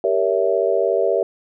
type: chord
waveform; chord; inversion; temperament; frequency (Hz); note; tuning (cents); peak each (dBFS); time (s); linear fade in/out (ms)
sine; G diminished seventh; none; equal with one note detuned; 392 / 466.2 / 562.8 / 659.3; G4 / Bb4 / Db5 / Fb5; 0 / 0 / +26 / 0; -21; 0.04-1.23; 2
effects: none